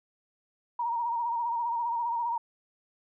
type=tone with vibrato; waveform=sine; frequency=940 Hz; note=A#5; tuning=14 cents sharp; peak=-27 dBFS; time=0.79-2.38 s; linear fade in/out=5 ms; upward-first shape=sine; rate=15 Hz; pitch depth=49 cents each way; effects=none